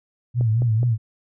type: tone with vibrato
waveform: sine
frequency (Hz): 115.5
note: A#2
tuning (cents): -16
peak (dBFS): -16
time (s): 0.34-0.98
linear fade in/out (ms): 50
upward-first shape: sine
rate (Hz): 4.4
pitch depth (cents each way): 110
type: click train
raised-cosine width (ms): 2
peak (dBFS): -18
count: 3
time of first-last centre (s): 0.41-0.831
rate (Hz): 4.75
effects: none